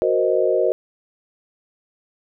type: chord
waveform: sine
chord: C half-diminished seventh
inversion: second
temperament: equal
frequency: 370 / 466.2 / 523.3 / 622.3 Hz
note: Gb4 / Bb4 / C5 / Eb5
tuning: 0 / 0 / 0 / 0 cents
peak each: -21 dBFS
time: 0.02-0.72 s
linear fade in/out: 0 ms
effects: none